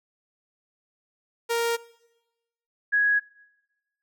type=tone pair in turn; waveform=sawtooth / sine; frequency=466.2 / 1664.8 Hz; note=A#4 / G#6; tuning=0 / +4 cents; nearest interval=octave + minor seventh; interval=2204 cents; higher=second; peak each=-19 / -18 dBFS; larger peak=second; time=1.49-1.77 / 2.92-3.2 s; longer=neither; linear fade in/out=20 ms; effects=noise-tail reverb RT60 1.0 s tail -21 dB re dry